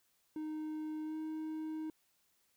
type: tone with pitch glide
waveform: triangle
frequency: 309.5 to 313.6 Hz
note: D#4 to D#4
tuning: -9 to +14 cents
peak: -36 dBFS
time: 0.36-1.9 s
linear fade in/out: 2 ms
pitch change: +23 cents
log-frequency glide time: 1.04-1.16 s
effects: white hiss -75 dBFS RMS until 2.56 s